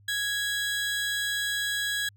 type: tone pair together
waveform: 30% pulse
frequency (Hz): 1660 / 3948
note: G#6 / B7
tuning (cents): -1 / -1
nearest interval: octave + minor third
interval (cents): 1500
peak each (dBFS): -25 / -32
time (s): 0.08-2.09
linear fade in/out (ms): 5
effects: added 101 Hz sine -54 dBFS peak until 2.16 s